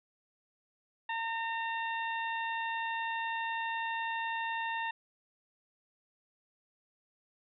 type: harmonic tone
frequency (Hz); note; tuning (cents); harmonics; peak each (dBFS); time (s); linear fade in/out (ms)
912; A#5; -38; 1 / 2 / 3 / 4; -35 / -37 / -42 / -47; 1.09-4.91; 5
effects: none